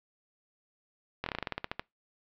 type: slowing click train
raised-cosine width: 0.3 ms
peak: -16 dBFS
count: 13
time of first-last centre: 1.24-1.795 s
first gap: 23 ms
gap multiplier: 1.12
effects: noise-tail reverb RT60 0.2 s tail -25 dB re dry + low-pass 4000 Hz 12 dB/octave